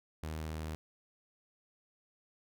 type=tone; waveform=sawtooth; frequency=78.4 Hz; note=D#2; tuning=14 cents sharp; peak=-34 dBFS; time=0.23-0.75 s; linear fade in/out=0 ms; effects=none